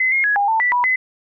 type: tone with pitch steps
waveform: sine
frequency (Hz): 2041 / 2142 / 1673 / 809 / 891 / 1969 / 979 / 2029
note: C7 / C7 / G#6 / G#5 / A5 / B6 / B5 / B6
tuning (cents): -44 / +40 / +12 / -46 / +22 / -6 / -15 / +46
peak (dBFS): -14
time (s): 0-0.96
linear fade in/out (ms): 5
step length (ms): 120
effects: none